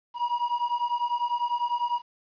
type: beating tone pair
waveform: triangle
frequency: 956 / 966 Hz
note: A#5 / B5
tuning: +43 / -39 cents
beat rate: 10 Hz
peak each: -26 dBFS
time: 0.14-2.02 s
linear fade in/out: 50 ms
effects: resampled to 11025 Hz + 10-bit